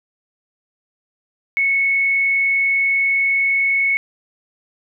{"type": "tone with frequency modulation", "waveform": "sine", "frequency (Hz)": 2205, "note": "C#7", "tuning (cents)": -10, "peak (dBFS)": -14, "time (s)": [1.57, 3.97], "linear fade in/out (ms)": 0, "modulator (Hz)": 40.2, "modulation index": 0.41, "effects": []}